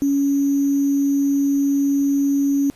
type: tone with sample-and-hold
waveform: sine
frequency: 280.2 Hz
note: C#4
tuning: 19 cents sharp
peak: -15 dBFS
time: 0.02-2.7 s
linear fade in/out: 0 ms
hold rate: 6300 Hz
effects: pink hiss -51 dBFS RMS until 2.75 s + resampled to 32000 Hz